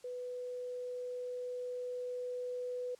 sine tone with level ramp, 496.1 Hz, B4, 8 cents sharp, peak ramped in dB -39 to -36 dBFS, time 0.04-2.95 s, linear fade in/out 5 ms, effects white hiss -64 dBFS RMS until 2.99 s + low-pass 8000 Hz 12 dB/octave

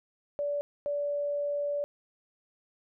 sine tone pair in turn, 578 / 578 Hz, D5 / D5, -28 / -28 cents, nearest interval unison, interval 0 cents, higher neither, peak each -28 dBFS, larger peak neither, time 0.39-0.61 / 0.86-1.84 s, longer second, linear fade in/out 0 ms, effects none

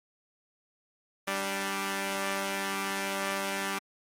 5% pulse tone pair together, 196 / 293.5 Hz, G3 / D4, 0 / -1 cents, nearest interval perfect fifth, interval 699 cents, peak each -20 / -24 dBFS, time 1.27-3.79 s, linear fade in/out 10 ms, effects MP3 64 kbps

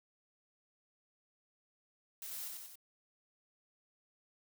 blue noise with echo, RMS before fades -45 dBFS, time 2.22-2.48 s, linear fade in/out 2 ms, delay 92 ms, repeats 3, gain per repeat -3 dB, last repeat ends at 2.756 s, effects none

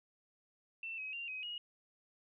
sine tone with pitch steps, 2680 / 2542 / 2775 / 2526 / 2886 Hz, E7 / D#7 / F7 / D#7 / F#7, +28 / +36 / -12 / +26 / -44 cents, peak -40 dBFS, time 0.83-1.58 s, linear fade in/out 2 ms, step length 150 ms, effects none

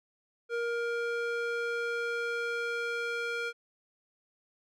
square tone with band-pass filter sweep, 470 Hz, A#4, 14 cents sharp, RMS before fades -33 dBFS, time 0.49-3.53 s, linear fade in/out 50 ms, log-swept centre 990 to 1800 Hz, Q 1.2, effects none

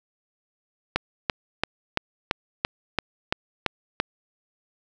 click train, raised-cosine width 0.3 ms, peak -5 dBFS, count 10, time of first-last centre 0.96-4.001 s, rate 2.96 Hz, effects none

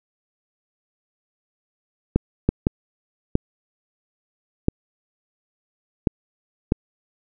clicks, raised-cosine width 3 ms, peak -3 dBFS, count 7, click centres 2.16 / 2.49 / 2.669 / 3.354 / 4.684 / 6.072 / 6.721 s, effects none

